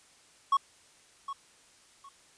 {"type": "tone with echo", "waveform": "triangle", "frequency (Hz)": 1105, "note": "C#6", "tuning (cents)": -6, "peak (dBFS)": -19, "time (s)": [0.52, 0.57], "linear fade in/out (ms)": 5, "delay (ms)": 760, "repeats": 2, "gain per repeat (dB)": -13, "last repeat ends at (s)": 2.09, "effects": ["white hiss -60 dBFS RMS until 2.37 s", "resampled to 22050 Hz"]}